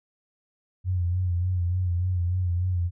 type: tone with vibrato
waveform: sine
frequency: 89.6 Hz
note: F2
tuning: 45 cents sharp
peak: -22 dBFS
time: 0.84-2.91 s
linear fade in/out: 50 ms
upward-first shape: sine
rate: 3.4 Hz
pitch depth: 54 cents each way
effects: none